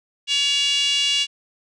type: tone with high-pass filter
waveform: 5% pulse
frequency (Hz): 566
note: C#5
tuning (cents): +36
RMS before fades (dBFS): -20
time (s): 0.27-1.27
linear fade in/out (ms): 50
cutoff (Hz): 2900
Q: 5.8
effects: resampled to 22050 Hz